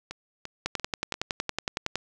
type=two click trains; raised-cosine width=0.2 ms; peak=-19 / -10 dBFS; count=4 / 15; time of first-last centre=0.11-1.141 / 0.66-1.956 s; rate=2.91 / 10.8 Hz; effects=none